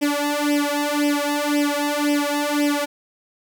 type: tone with flanger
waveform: sawtooth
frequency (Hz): 291.5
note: D4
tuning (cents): -13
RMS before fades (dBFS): -21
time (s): 0.01-2.86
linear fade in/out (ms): 20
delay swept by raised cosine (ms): 0.36 to 2.36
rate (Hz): 1.9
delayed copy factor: +1
effects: none